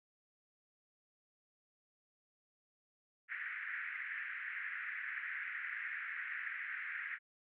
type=band-pass noise; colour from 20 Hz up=pink; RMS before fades=-43 dBFS; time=3.28-7.19 s; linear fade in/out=50 ms; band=1600 to 2100 Hz; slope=48 dB/octave; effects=none